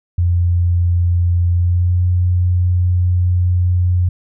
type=tone with pitch glide; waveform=sine; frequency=87.31 to 89.51 Hz; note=F2 to F2; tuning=0 to +43 cents; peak=-11 dBFS; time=0.18-4.09 s; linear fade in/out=5 ms; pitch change=+43 cents; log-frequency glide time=1.53-2.01 s; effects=none